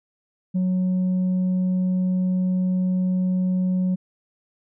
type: tone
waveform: sine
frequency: 184 Hz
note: F#3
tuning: 9 cents flat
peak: -16 dBFS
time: 0.54-3.96 s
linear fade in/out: 20 ms
effects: tanh soft clip ceiling -18 dBFS